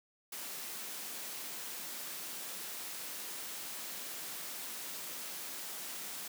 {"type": "high-pass noise", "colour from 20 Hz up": "white", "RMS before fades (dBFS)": -43, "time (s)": [0.32, 6.28], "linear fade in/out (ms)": 5, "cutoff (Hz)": 160, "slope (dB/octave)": 24, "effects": []}